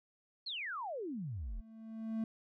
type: exponential sweep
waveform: sine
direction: down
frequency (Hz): 4442 to 34.65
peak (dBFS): -38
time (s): 0.46-1.61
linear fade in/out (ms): 10
type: tone with exponential growth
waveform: triangle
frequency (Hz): 222.6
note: A3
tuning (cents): +20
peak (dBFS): -30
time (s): 1.18-2.24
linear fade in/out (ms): 2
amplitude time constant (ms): 230
effects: none